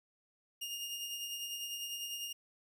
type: tone with tremolo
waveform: sawtooth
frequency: 2834 Hz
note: F7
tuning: 25 cents sharp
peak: -34 dBFS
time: 0.61-2.33 s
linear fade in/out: 10 ms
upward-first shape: triangle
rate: 10 Hz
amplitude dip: 45%
effects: none